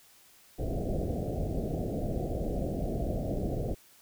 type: low-pass noise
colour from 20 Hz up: pink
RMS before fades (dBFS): -32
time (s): 0.58-3.75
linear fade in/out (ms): 20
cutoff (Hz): 720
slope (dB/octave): 96
effects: white hiss -59 dBFS RMS until 4.01 s